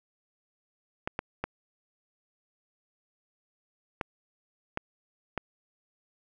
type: clicks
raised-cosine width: 0.5 ms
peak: -15 dBFS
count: 6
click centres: 1.075 / 1.191 / 1.44 / 4.012 / 4.774 / 5.377 s
effects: none